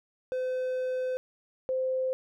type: tone pair in turn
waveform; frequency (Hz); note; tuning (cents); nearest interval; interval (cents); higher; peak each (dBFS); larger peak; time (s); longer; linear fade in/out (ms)
triangle / sine; 511 / 518.7; C5 / C5; -41 / -15; unison; 26; second; -26; neither; 0.32-1.17 / 1.69-2.13; first; 0
effects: none